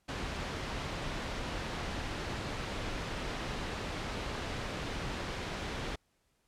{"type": "low-pass noise", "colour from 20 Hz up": "pink", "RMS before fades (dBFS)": -38, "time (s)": [0.08, 5.96], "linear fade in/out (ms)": 10, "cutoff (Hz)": 4100, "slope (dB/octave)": 12, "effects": ["pink hiss -75 dBFS RMS until 6.47 s", "low-pass 12000 Hz 12 dB/octave"]}